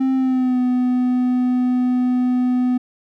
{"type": "tone with pitch glide", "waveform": "triangle", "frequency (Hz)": [263.4, 250.3], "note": ["C4", "B3"], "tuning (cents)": [12, 23], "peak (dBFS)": -13, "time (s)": [0, 2.78], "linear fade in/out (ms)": 10, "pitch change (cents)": -89, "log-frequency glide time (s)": [0.14, 0.6], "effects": []}